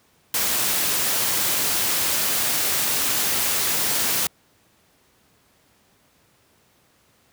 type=noise; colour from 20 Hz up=white; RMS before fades=-22 dBFS; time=0.34-4.27 s; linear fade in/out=2 ms; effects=pink hiss -60 dBFS RMS until 7.32 s + high-pass 80 Hz 12 dB/octave